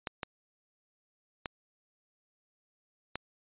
clicks, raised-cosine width 0.3 ms, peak -18 dBFS, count 4, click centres 0.072 / 0.232 / 1.458 / 3.156 s, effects resampled to 8000 Hz

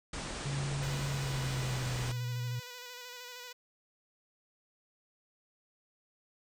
pink low-pass noise, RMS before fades -40 dBFS, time 0.13-2.12 s, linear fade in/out 5 ms, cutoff 9300 Hz, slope 96 dB/octave
sine tone with pitch glide, 139.5 to 121.44 Hz, C#3 to B2, +11 to -29 cents, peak -33 dBFS, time 0.45-2.6 s, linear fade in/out 10 ms, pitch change -240 cents, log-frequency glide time 1.04-2.16 s
5% pulse tone with vibrato, 493.1 Hz, B4, 3 cents flat, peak -33 dBFS, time 0.82-3.53 s, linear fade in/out 10 ms, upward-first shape square, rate 13 Hz, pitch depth 25 cents each way
effects none

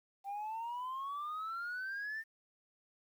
sine exponential sweep, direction up, 784 to 1813 Hz, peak -36 dBFS, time 0.24-2.24 s, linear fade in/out 50 ms, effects tanh soft clip ceiling -36 dBFS + 11-bit

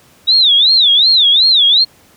sine tone with vibrato, 3729 Hz, A#7, in tune, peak -6 dBFS, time 0.27-1.85 s, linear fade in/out 20 ms, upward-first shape sine, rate 2.7 Hz, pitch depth 230 cents each way, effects pink hiss -47 dBFS RMS until 2.16 s + high-pass 80 Hz 12 dB/octave

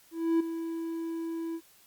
triangle tone with ADSR envelope, 330 Hz, E4, 2 cents sharp, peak -19 dBFS, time 0.11-1.61 s, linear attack 290 ms, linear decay 9 ms, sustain -11 dB, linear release 61 ms, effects white hiss -60 dBFS RMS until 1.86 s + Opus 48 kbps

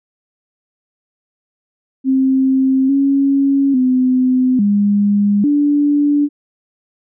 sine tone with pitch steps, 264.6 / 276.1 / 255.3 / 203.8 / 290.6 Hz, C4 / C#4 / C4 / G#3 / D4, +20 / -7 / -42 / -32 / -18 cents, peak -10 dBFS, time 2.04-6.29 s, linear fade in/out 50 ms, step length 850 ms, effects none

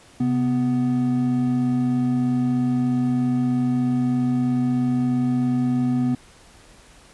triangle tone pair together, 131.44 / 248.3 Hz, C3 / B3, +8 / +9 cents, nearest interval major seventh, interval 1101 cents, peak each -23 / -17 dBFS, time 0.2-6.15 s, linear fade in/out 5 ms, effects pink hiss -50 dBFS RMS until 7.13 s + resampled to 24000 Hz

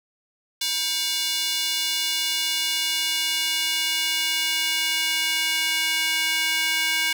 square tone with high-pass filter sweep, 318.1 Hz, D#4, 38 cents sharp, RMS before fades -24 dBFS, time 0.61-7.13 s, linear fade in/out 5 ms, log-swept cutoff 3600 to 2200 Hz, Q 1.8, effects none

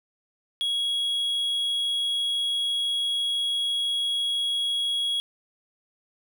triangle tone, 3322 Hz, G#7, in tune, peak -22 dBFS, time 0.61-5.2 s, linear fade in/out 0 ms, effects none

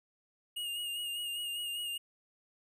square tone with vibrato, 2850 Hz, F7, 34 cents sharp, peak -36 dBFS, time 0.56-1.98 s, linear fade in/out 10 ms, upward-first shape sine, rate 5 Hz, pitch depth 33 cents each way, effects none

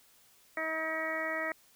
harmonic tone, 318.7 Hz, D#4, 42 cents sharp, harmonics 1 / 2 / 3 / 4 / 5 / 6 / 7, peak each -43 / -37 / -46 / -40 / -45 / -35 / -42 dBFS, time 0.57-1.52 s, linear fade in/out 2 ms, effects white hiss -63 dBFS RMS until 1.75 s

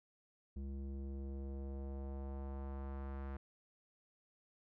square tone with low-pass filter sweep, 68.1 Hz, C#2, 30 cents flat, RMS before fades -44 dBFS, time 0.56-3.37 s, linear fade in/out 5 ms, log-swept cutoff 260 to 1500 Hz, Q 1.3, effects none

